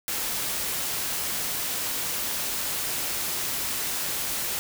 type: noise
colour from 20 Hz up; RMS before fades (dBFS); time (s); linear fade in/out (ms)
white; -29; 0.08-4.59; 0
effects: none